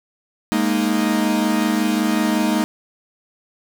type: chord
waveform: 45% pulse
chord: Ab suspended second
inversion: none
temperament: equal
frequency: 207.7 / 233.1 / 311.1 Hz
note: Ab3 / Bb3 / Eb4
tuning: 0 / 0 / 0 cents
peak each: -21 dBFS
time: 0.52-2.64 s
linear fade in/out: 0 ms
effects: none